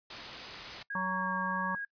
white noise, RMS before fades -41 dBFS, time 0.1-0.83 s, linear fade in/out 5 ms
sine tone with vibrato, 1636 Hz, G#6, 26 cents flat, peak -35 dBFS, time 0.9-1.85 s, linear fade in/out 5 ms, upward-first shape sine, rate 1.6 Hz, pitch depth 15 cents each way
harmonic tone, 186.6 Hz, F#3, 15 cents sharp, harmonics 1 / 3 / 5 / 6, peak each -37 / -44 / -36 / -35 dBFS, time 0.95-1.75 s, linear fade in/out 2 ms
effects noise-tail reverb RT60 0.1 s tail -21 dB re dry + resampled to 11025 Hz

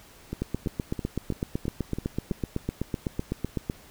two click trains, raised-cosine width 3 ms, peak -14 / -18 dBFS, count 27 / 7, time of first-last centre 0.42-3.699 / 0.33-2.317 s, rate 7.93 / 3.02 Hz, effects pink hiss -52 dBFS RMS until 3.9 s

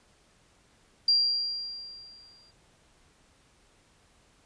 sine tone with exponential decay, 4757 Hz, D8, 21 cents sharp, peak -18 dBFS, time 1.08-2.51 s, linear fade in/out 5 ms, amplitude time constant 310 ms, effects pink hiss -63 dBFS RMS until 4.45 s + resampled to 22050 Hz

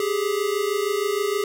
square tone pair together, 394.8 / 421.2 Hz, G4 / G#4, +12 / +24 cents, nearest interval minor second, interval 112 cents, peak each -25 dBFS, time 0-1.44 s, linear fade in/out 2 ms, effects none

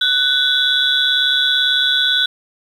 sine tone cluster, 1492 / 3381 / 3519 / 3880 Hz, F#6 / G#7 / A7 / B7, +14 / +30 / 0 / -31 cents, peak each -18 dBFS, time 0.01-2.26 s, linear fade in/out 5 ms, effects tanh soft clip ceiling -3 dBFS + 7-bit

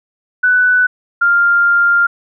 sine tone pair in turn, 1492 / 1398 Hz, F#6 / F6, +14 / +1 cents, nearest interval minor second, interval 113 cents, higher first, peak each -8 dBFS, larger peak neither, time 0.43-0.87 / 1.21-2.07 s, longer second, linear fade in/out 10 ms, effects none

